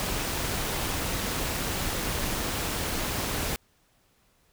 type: noise with amplitude modulation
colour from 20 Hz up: pink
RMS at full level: -28 dBFS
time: 0-3.56 s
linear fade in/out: 0 ms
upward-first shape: sine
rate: 211 Hz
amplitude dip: 40%
effects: pink hiss -66 dBFS RMS until 4.52 s